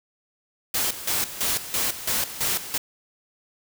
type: noise with tremolo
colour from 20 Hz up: white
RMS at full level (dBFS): -24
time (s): 0.74-2.78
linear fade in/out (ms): 5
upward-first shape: square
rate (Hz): 3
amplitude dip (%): 75
effects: none